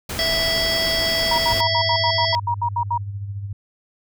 pink noise, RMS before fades -28 dBFS, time 0.09-1.61 s, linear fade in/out 5 ms
harmonic tone, 659.3 Hz, E5, in tune, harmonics 1 / 3 / 5 / 7 / 8, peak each -25 / -25 / -25 / -25 / -25 dBFS, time 0.19-2.35 s, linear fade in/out 0 ms
sine tone bursts, 950 Hz, A#5, 33 cents sharp, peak -18 dBFS, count 12, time 1.31-2.978 s, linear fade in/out 5 ms, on 73 ms, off 72 ms
sine tone with tremolo, 100.1 Hz, G2, 37 cents sharp, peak -24 dBFS, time 1.5-3.53 s, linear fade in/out 5 ms, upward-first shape sine, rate 14 Hz, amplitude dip 50%
effects none

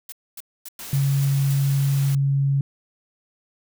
blue noise bursts, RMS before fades -36 dBFS, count 6, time 0.09-1.532 s, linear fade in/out 2 ms, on 32 ms, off 250 ms
white noise, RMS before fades -36 dBFS, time 0.79-2.15 s, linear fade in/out 2 ms
sine tone, 138.59 Hz, C#3, in tune, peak -17 dBFS, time 0.93-2.61 s, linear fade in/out 2 ms
effects none

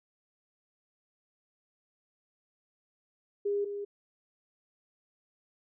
sine tone pair in turn, 406.1 / 406.1 Hz, G#4 / G#4, -39 / -39 cents, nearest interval unison, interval 0 cents, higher neither, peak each -27 / -34 dBFS, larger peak first, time 3.45-3.65 / 3.65-3.85 s, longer neither, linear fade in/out 10 ms, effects none

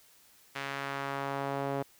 sawtooth tone with band-pass filter sweep, 138.59 Hz, C#3, in tune, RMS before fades -35 dBFS, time 0.55-1.83 s, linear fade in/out 10 ms, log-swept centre 2100 to 570 Hz, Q 1.1, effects white hiss -61 dBFS RMS until 1.99 s

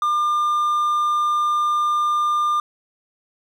triangle tone, 1200 Hz, D6, 37 cents sharp, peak -15 dBFS, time 0.02-2.6 s, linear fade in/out 2 ms, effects none

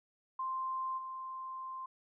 sine tone with level steps, 1046.5 Hz, C6, in tune, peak -34 / -40 dBFS, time 0.39-1.86 s, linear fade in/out 5 ms, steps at 0.97 s, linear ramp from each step 20 ms, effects none

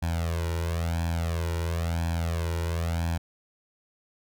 sawtooth tone with flanger, 83.6 Hz, E2, 25 cents sharp, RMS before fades -28 dBFS, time 0.02-3.18 s, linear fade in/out 10 ms, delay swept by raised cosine 1.2 to 2.12 ms, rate 0.98 Hz, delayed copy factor +0.9, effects none

